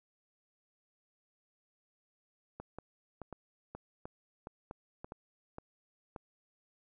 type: clicks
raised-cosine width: 1 ms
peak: -29 dBFS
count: 12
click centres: 2.6 / 2.786 / 3.217 / 3.327 / 3.75 / 4.055 / 4.471 / 4.711 / 5.045 / 5.121 / 5.584 / 6.162 s
effects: none